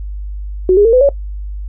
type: tone with pitch steps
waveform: sine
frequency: 370 / 410.5 / 455.5 / 505.4 / 560.8 Hz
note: F#4 / G#4 / A#4 / B4 / C#5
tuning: 0 / -20 / -40 / +40 / +20 cents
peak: -5 dBFS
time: 0.69-1.09 s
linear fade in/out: 2 ms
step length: 80 ms
effects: noise-tail reverb RT60 0.1 s tail -19 dB re dry + added 50 Hz sine -21 dBFS peak until 1.68 s